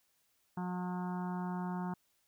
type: harmonic tone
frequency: 180 Hz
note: F#3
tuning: 47 cents flat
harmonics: 1 / 2 / 4 / 5 / 6 / 7 / 8 / 9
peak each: -36 / -47 / -47 / -44 / -50 / -54 / -54 / -60 dBFS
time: 0.57-1.94 s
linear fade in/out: 5 ms
effects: white hiss -75 dBFS RMS until 2.27 s